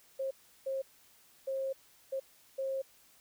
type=tone bursts at uneven times; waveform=sine; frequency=536 Hz; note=C5; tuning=42 cents sharp; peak=-32 dBFS; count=5; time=0.19-0.31 / 0.66-0.82 / 1.47-1.73 / 2.12-2.2 / 2.58-2.82 s; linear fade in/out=10 ms; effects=white hiss -63 dBFS RMS until 3.2 s